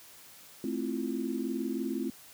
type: chord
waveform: sine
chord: F major seventh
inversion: first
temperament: equal with one note detuned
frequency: 220 / 263.3 / 329.6 / 349.2 Hz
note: A3 / C4 / E4 / F4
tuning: 0 / +11 / 0 / 0 cents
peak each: -36 / -34 / -37 / -38 dBFS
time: 0.64-2.1 s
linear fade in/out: 2 ms
effects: white hiss -53 dBFS RMS until 2.33 s + high-pass 60 Hz 12 dB/octave